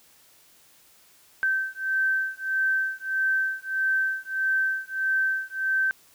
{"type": "beating tone pair", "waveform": "sine", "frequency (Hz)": [1550, 1551.6], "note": ["G6", "G6"], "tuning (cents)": [-20, -18], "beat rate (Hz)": 1.6, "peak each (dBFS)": -26, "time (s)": [1.43, 5.91], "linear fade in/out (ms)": 0, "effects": ["white hiss -57 dBFS RMS until 6.14 s"]}